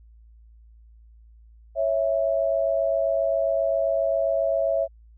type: tone pair together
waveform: sine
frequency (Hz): 551.8 / 659.3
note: C#5 / E5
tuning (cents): -8 / 0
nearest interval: minor third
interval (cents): 308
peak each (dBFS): -24 / -22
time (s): 1.75-4.88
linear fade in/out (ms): 50
effects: added 56 Hz sine -48 dBFS peak until 5.17 s